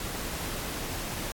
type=noise; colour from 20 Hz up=pink; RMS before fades=-35 dBFS; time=0-1.32 s; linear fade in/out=2 ms; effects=AAC 64 kbps